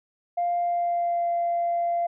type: tone with pitch glide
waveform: sine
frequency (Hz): 698.5 to 689.3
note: F5 to F5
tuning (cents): 0 to -23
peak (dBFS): -21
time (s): 0.37-2.07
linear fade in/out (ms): 10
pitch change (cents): -23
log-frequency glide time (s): 0.59-1.29
effects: tanh soft clip ceiling -18 dBFS

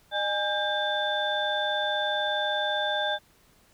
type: tone cluster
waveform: sine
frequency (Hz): 608 / 823 / 1593 / 3539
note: D#5 / G#5 / G6 / A7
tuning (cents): -40 / -16 / +27 / +9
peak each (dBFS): -30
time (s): 0.11-3.19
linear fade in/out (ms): 50
effects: tanh soft clip ceiling -14 dBFS + pink hiss -61 dBFS RMS until 3.73 s

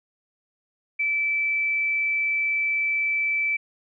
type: tone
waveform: sine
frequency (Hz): 2318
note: D7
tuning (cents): -23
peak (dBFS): -21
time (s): 0.99-3.57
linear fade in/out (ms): 10
effects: none

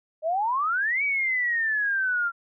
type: exponential two-way sweep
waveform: sine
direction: up then down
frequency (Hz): 606 to 2300 to 1370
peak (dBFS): -22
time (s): 0.22-2.32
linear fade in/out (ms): 50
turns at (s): 1.03
effects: none

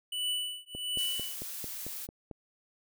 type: tone with tremolo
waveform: square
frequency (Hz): 2970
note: F#7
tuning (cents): +6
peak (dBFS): -29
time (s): 0.12-1.36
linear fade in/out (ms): 5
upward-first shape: triangle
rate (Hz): 1.4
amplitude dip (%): 100
type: click train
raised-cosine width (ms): 2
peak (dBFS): -28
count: 8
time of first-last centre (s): 0.75-2.312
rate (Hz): 4.48
type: noise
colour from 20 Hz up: blue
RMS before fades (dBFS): -40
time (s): 0.97-2.07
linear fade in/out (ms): 20
effects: none

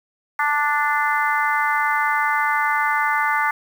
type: harmonic tone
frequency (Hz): 293.7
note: D4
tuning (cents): 0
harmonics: 3 / 4 / 5 / 6 / 7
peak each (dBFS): -22 / -23 / -24 / -25 / -25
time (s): 0.39-3.51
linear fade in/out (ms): 5
effects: 7-bit

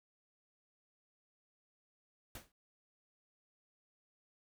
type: noise with exponential decay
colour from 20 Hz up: pink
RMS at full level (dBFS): -44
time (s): 2.35-2.52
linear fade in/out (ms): 2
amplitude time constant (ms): 36
effects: none

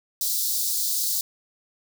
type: high-pass noise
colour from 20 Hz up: white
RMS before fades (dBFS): -25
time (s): 0.21-1.21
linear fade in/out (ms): 2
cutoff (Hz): 3900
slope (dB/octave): 48
effects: none

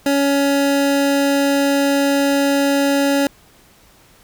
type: tone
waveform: 25% pulse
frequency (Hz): 280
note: C#4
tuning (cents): +18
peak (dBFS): -10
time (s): 0.06-3.27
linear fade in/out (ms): 2
effects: pink hiss -50 dBFS RMS until 4.23 s

